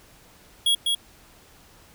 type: tone with echo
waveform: square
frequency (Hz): 3320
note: G#7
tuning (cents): -1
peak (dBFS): -18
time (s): 0.66-0.75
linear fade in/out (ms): 5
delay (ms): 200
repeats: 1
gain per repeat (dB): -3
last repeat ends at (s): 0.95
effects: pink hiss -53 dBFS RMS until 1.94 s